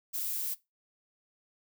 violet noise, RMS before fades -34 dBFS, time 0.13-0.55 s, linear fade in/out 20 ms, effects noise-tail reverb RT60 0.2 s tail -19 dB re dry

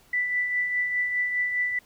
sine tone with tremolo, 1979 Hz, B6, 3 cents sharp, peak -21 dBFS, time 0.13-1.79 s, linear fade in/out 5 ms, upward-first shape triangle, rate 4.9 Hz, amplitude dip 50%, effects pink hiss -58 dBFS RMS until 1.85 s

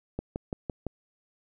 click train, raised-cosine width 2 ms, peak -18 dBFS, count 5, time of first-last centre 0.19-0.867 s, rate 5.91 Hz, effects none

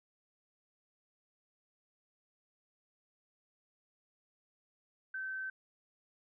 sine tone, 1541 Hz, G6, 30 cents flat, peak -37 dBFS, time 5.14-5.5 s, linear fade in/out 5 ms, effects none

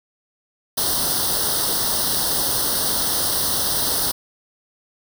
white noise with comb filter, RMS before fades -21 dBFS, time 0.77-4.12 s, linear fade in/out 10 ms, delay 0.21 ms, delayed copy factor +0.95, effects none

